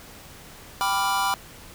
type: chord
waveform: square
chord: G dominant seventh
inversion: none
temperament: equal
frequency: 784 / 987.8 / 1174.7 / 1396.9 Hz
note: G5 / B5 / D6 / F6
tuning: 0 / 0 / 0 / 0 cents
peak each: -28 / -26 / -29 / -30 dBFS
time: 0.81-1.34 s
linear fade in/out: 0 ms
effects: pink hiss -45 dBFS RMS until 1.74 s